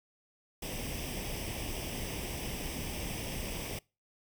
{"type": "noise with comb filter", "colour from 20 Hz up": "pink", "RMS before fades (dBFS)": -38, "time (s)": [0.62, 3.79], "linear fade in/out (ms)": 5, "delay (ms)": 0.36, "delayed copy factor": 0.7, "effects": ["noise-tail reverb RT60 0.3 s tail -25 dB re dry"]}